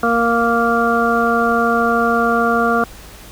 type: harmonic tone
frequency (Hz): 233.1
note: A#3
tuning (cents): 0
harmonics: 1 / 2 / 3 / 5 / 6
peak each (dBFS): -19 / -19 / -19 / -19 / -19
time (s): 0.03-2.84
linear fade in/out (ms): 2
effects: added 50 Hz sine -40 dBFS peak until 3.31 s + pink hiss -39 dBFS RMS until 3.31 s